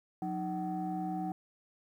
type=tone cluster; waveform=sine; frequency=180.9 / 311 / 754 Hz; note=F#3 / D#4 / F#5; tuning=-39 / -1 / +32 cents; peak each=-36 / -37 / -36 dBFS; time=0.22-1.32 s; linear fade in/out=2 ms; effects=tanh soft clip ceiling -27 dBFS + 11-bit